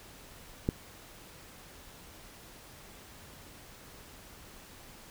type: click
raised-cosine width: 3 ms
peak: -14 dBFS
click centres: 0.689 s
effects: pink hiss -52 dBFS RMS until 5.1 s